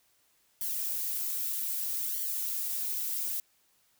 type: noise with flanger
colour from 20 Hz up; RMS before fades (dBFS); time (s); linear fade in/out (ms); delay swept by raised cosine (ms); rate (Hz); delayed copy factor
violet; -33; 0.61-3.4; 2; 0.77 to 5.97; 0.63; -0.85
effects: white hiss -69 dBFS RMS until 3.99 s